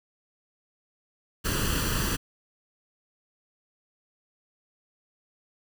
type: noise with comb filter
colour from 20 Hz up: pink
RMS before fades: -27 dBFS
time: 1.44-2.17 s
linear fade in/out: 20 ms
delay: 0.67 ms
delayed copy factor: +0.7
effects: none